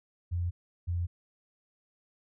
sine tone pair in turn, 87.31 / 86.97 Hz, F2 / F2, 0 / -7 cents, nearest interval unison, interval 7 cents, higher first, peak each -28 dBFS, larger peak neither, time 0.31-0.51 / 0.87-1.07 s, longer neither, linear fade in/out 20 ms, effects none

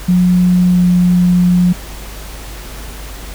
sine tone with pitch glide, 180 to 178.34 Hz, F#3 to F3, -47 to +37 cents, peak -7 dBFS, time 0.08-1.73 s, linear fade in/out 10 ms, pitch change -16 cents, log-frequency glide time 0.66-0.85 s, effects added 50 Hz sine -28 dBFS peak until 3.34 s + pink hiss -32 dBFS RMS until 3.34 s

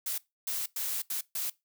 blue noise bursts at uneven times, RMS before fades -33 dBFS, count 5, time 0.06-0.18 / 0.47-0.66 / 0.76-1.02 / 1.1-1.21 / 1.35-1.5 s, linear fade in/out 5 ms, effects noise-tail reverb RT60 0.2 s tail -21 dB re dry

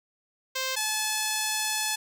5% pulse tone pair in turn, 523.3 / 861.8 Hz, C5 / A5, 0 / -36 cents, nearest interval major sixth, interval 864 cents, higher second, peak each -16 / -14 dBFS, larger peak second, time 0.55-0.76 / 0.76-1.96 s, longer second, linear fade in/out 10 ms, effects none

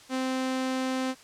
sawtooth tone, 260 Hz, C4, 11 cents flat, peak -23 dBFS, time 0.09-1.15 s, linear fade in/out 50 ms, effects white hiss -52 dBFS RMS until 1.23 s + low-pass 8000 Hz 12 dB/octave

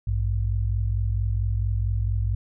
sine tone pair together, 56.85 / 101.3 Hz, A#1 / G#2, -43 / -43 cents, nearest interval minor seventh, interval 1000 cents, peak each -24 dBFS, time 0.07-2.35 s, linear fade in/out 5 ms, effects none

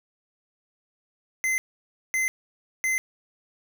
square tone bursts, 2060 Hz, C7, 28 cents flat, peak -23 dBFS, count 3, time 1.44-2.98 s, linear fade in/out 0 ms, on 140 ms, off 560 ms, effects 9-bit

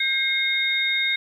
sine tone cluster, 1593 / 2143 / 3701 Hz, G6 / C7 / A#7, +27 / +41 / -13 cents, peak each -30 / -22 / -24 dBFS, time 0-1.16 s, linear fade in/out 5 ms, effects 9-bit

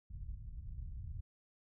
pink low-pass noise, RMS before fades -45 dBFS, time 0.1-1.21 s, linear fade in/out 5 ms, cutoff 110 Hz, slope 24 dB/octave, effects none

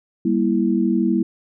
sine chord, E diminished, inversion first, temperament just, 197.78 / 237.3 / 329.6 Hz, G3 / Bb3 / E4, +16 / +31 / 0 cents, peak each -20 dBFS, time 0.25-1.23 s, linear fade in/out 5 ms, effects none

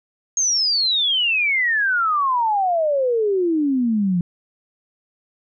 sine exponential sweep, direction down, 6560 to 169.8 Hz, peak -16 dBFS, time 0.37-4.21 s, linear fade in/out 2 ms, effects none

